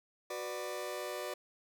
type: chord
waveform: sawtooth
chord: B minor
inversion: second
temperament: just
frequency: 370.4 / 493.9 / 592.7 Hz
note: F#4 / B4 / D5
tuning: +2 / 0 / +16 cents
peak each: -39 / -39 / -37 dBFS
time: 0.3-1.34 s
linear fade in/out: 5 ms
effects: none